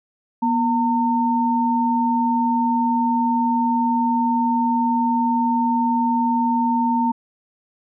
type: tone pair together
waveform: sine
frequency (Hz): 241 / 910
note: B3 / A#5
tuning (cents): -42 / -42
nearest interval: octave + major seventh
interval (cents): 2300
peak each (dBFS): -19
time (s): 0.42-7.12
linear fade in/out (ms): 10
effects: none